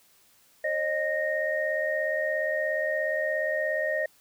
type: tone cluster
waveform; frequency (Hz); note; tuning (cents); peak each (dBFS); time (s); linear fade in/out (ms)
sine; 540 / 617 / 1856; C#5 / D#5 / A#6; -45 / -15 / -8; -32 / -28 / -29; 0.64-4.06; 5
effects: white hiss -61 dBFS RMS until 4.2 s